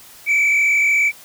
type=tone with frequency modulation; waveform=sine; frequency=2300 Hz; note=D7; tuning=37 cents flat; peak=-10 dBFS; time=0.26-1.12 s; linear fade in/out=50 ms; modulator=43.4 Hz; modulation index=1.2; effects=tanh soft clip ceiling -12 dBFS + white hiss -43 dBFS RMS until 1.24 s

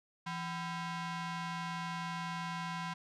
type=ring-modulated tone; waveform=sawtooth; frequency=587.3 Hz; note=D5; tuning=in tune; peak=-30 dBFS; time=0.26-2.94 s; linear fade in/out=10 ms; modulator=418 Hz; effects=low-pass 5000 Hz 12 dB/octave

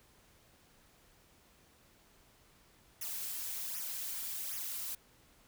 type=noise with flanger; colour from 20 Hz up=blue; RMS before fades=-40 dBFS; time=3.01-4.95 s; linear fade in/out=5 ms; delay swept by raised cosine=0.23 to 5.33 ms; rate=1.3 Hz; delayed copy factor=-0.9; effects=pink hiss -65 dBFS RMS until 5.47 s

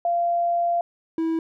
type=tone pair in turn; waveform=sine / triangle; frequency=690 / 325.6 Hz; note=F5 / E4; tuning=-21 / -21 cents; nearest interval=octave + minor second; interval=1300 cents; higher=first; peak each=-19 / -19 dBFS; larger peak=neither; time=0.05-0.81 / 1.18-1.39 s; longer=first; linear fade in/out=2 ms; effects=none

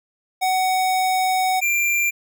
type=tone pair in turn; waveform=square; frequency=748 / 2375 Hz; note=F#5 / D7; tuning=+19 / +19 cents; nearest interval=octave + minor sixth; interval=2000 cents; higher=second; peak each=-18 dBFS; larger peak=neither; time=0.41-1.61 / 1.61-2.11 s; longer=first; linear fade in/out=20 ms; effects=none

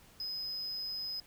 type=tone; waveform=triangle; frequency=5050 Hz; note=D#8; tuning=25 cents sharp; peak=-35 dBFS; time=0.2-1.2 s; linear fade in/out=2 ms; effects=pink hiss -60 dBFS RMS until 1.26 s

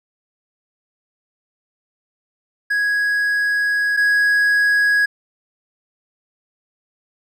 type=tone pair in turn; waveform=triangle; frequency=1661.2 / 1661.2 Hz; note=G#6 / G#6; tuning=0 / 0 cents; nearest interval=unison; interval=0 cents; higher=neither; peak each=-14 / -11 dBFS; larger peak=second; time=2.7-3.97 / 3.97-5.06 s; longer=first; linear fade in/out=10 ms; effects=none

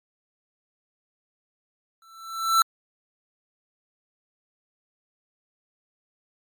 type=tone with exponential growth; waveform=square; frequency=1334 Hz; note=E6; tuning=20 cents sharp; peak=-14 dBFS; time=2.02-2.62 s; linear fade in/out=1 ms; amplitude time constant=130 ms; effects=MP3 96 kbps

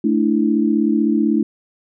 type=chord; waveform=sine; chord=A suspended fourth; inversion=none; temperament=equal; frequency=220 / 293.7 / 329.6 Hz; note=A3 / D4 / E4; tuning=0 / 0 / 0 cents; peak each=-17 / -18 / -19 dBFS; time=0.04-1.43 s; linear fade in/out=5 ms; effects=none

